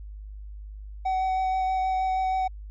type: tone with vibrato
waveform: triangle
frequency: 754 Hz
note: F#5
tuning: 32 cents sharp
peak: -21 dBFS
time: 1.05-2.48 s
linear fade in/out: 10 ms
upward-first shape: sine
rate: 6.3 Hz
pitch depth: 10 cents each way
effects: added 51 Hz sine -37 dBFS peak until 2.7 s + resampled to 16000 Hz